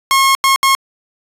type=tone bursts at uneven times; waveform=sawtooth; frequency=1082 Hz; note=C#6; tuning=42 cents flat; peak=-5 dBFS; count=3; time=0.11-0.35 / 0.44-0.56 / 0.63-0.75 s; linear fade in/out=0 ms; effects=resampled to 32000 Hz